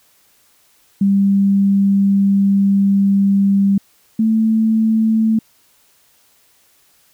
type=tone pair in turn; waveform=sine; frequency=197.7 / 221.1 Hz; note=G3 / A3; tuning=+15 / +9 cents; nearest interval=major second; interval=194 cents; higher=second; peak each=-10 / -11 dBFS; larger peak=first; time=1.01-3.78 / 4.19-5.39 s; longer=first; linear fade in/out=5 ms; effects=white hiss -55 dBFS RMS until 7.13 s